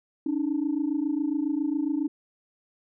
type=tone pair together; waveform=sine; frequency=281.9 / 309.2 Hz; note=C#4 / D#4; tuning=+29 / -11 cents; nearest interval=major second; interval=160 cents; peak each=-26 dBFS; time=0.26-2.08 s; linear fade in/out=5 ms; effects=tanh soft clip ceiling -18 dBFS